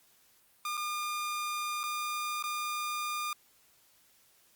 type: tone with dropouts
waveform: sawtooth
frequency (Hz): 1209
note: D6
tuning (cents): +50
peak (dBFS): -29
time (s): 0.65-3.33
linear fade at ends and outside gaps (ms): 2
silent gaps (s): 0.771-0.775 / 1.833-1.837 / 2.426-2.438
effects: white hiss -65 dBFS RMS until 4.55 s + Opus 48 kbps